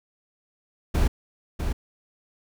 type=noise with echo; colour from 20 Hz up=brown; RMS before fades=-20 dBFS; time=0.94-1.08 s; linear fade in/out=10 ms; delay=650 ms; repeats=1; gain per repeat=-6 dB; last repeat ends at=1.73 s; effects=none